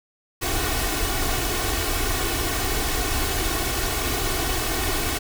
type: noise with comb filter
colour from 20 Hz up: pink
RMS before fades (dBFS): -24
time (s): 0.41-5.19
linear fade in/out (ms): 20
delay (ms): 2.7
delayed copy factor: +0.75
effects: none